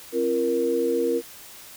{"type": "tone cluster", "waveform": "sine", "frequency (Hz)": [266.6, 342.5, 469.4], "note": ["C4", "F4", "A#4"], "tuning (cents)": [33, -34, 12], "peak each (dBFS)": [-29, -26, -22], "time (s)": [0.12, 1.22], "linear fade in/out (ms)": 50, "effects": ["white hiss -44 dBFS RMS until 1.76 s"]}